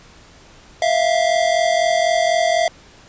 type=tone pair together; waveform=square; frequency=651 / 695 Hz; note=E5 / F5; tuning=-22 / -9 cents; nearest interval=minor second; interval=113 cents; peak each=-18 dBFS; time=0.82-2.68 s; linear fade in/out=2 ms; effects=pink hiss -46 dBFS RMS until 3.08 s + resampled to 16000 Hz